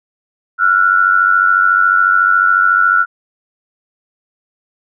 sine tone pair together, 1357 / 1451 Hz, E6 / F#6, +50 / -34 cents, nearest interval minor second, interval 116 cents, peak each -11 dBFS, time 0.58-3.06 s, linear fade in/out 50 ms, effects none

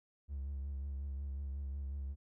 triangle tone with vibrato, 69.3 Hz, C#2, in tune, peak -35 dBFS, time 0.28-2.16 s, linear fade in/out 50 ms, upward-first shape triangle, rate 5.5 Hz, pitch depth 59 cents each way, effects tanh soft clip ceiling -33 dBFS

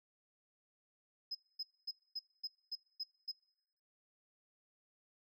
sine tone bursts, 5080 Hz, D#8, 35 cents sharp, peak -36 dBFS, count 8, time 1.31-3.318 s, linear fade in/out 10 ms, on 41 ms, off 240 ms, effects noise-tail reverb RT60 0.9 s tail -25 dB re dry + tanh soft clip ceiling -35 dBFS

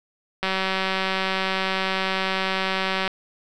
click train, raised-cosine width 0.3 ms, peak -8 dBFS, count 504, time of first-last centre 0.43-3.077 s, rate 190 Hz, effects none

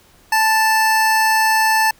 25% pulse tone, 880 Hz, A5, in tune, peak -9 dBFS, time 0.32-1.91 s, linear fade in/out 5 ms, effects pink hiss -51 dBFS RMS until 1.99 s

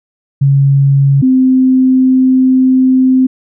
sine tone pair in turn, 138.59 / 259.1 Hz, C#3 / C4, 0 / -17 cents, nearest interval major seventh, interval 1083 cents, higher second, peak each -5 dBFS, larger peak neither, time 0.41-1.22 / 1.22-3.27 s, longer second, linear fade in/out 10 ms, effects none

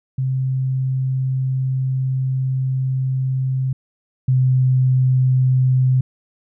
sine tone pair in turn, 131.2 / 129.1 Hz, C3 / C3, +5 / -23 cents, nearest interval unison, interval 28 cents, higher first, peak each -17 / -12 dBFS, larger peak second, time 0.18-3.73 / 4.28-6.01 s, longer first, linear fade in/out 5 ms, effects none

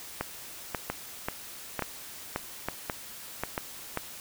two click trains, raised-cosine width 0.5 ms, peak -14 / -14 dBFS, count 8 / 4, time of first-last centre 0.21-3.973 / 0.9-3.579 s, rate 1.86 / 1.12 Hz, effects white hiss -44 dBFS RMS until 4.2 s

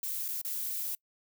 violet noise with dropouts, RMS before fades -35 dBFS, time 0.03-0.95 s, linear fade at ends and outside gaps 2 ms, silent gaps 0.282-0.286 / 0.415-0.448 s, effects noise-tail reverb RT60 0.1 s tail -25 dB re dry

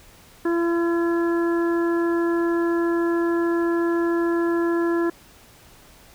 harmonic tone, 339.2 Hz, E4, 50 cents sharp, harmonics 1 / 2 / 3 / 4 / 5, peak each -19 / -34 / -32 / -35 / -33 dBFS, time 0.45-5.1 s, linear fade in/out 5 ms, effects pink hiss -50 dBFS RMS until 6.14 s

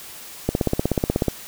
click train, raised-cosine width 2 ms, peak -5 dBFS, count 14, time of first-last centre 0.49-1.283 s, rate 16.4 Hz, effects white hiss -39 dBFS RMS until 1.47 s

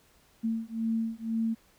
sine beating tone pair, 224.6 / 226.6 Hz, A3 / A#3, +36 / -49 cents, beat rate 2 Hz, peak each -31 dBFS, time 0.43-1.55 s, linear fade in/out 20 ms, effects pink hiss -63 dBFS RMS until 1.78 s

